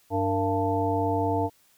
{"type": "harmonic tone with a mistuned harmonic", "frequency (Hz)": 98, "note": "G2", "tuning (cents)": 0, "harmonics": [1, 3, 5, 7, 9], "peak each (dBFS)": [-29, -29, -29, -29, -29], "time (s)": [0.1, 1.5], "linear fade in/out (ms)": 50, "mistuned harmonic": 5, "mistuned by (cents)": -100, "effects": ["white hiss -62 dBFS RMS until 1.77 s"]}